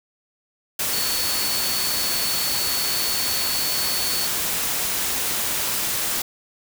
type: tone in noise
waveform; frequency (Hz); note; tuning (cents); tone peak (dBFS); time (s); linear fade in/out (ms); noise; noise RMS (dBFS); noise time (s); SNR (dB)
sine; 4435; C#8; 0; -26; 0.93-4.27; 5; white; -24; 0.79-6.22; -5
effects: none